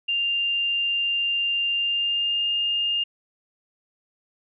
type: tone with pitch glide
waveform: sine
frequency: 2794 to 2820 Hz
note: F7 to F7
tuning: 0 to +16 cents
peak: -21 dBFS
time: 0.08-3.04 s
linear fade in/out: 10 ms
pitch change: +16 cents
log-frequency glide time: 1.73-2.49 s
effects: none